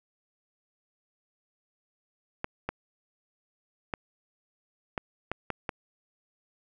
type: clicks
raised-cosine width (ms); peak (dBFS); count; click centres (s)
0.5; -15; 7; 2.444 / 2.69 / 3.938 / 4.978 / 5.316 / 5.503 / 5.692
effects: none